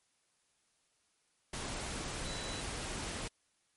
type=tone in noise; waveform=sine; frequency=3951 Hz; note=B7; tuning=in tune; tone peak=-46 dBFS; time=2.25-2.61 s; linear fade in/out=5 ms; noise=pink; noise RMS=-40 dBFS; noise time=1.53-3.28 s; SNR=-9 dB; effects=white hiss -75 dBFS RMS until 3.76 s + MP3 48 kbps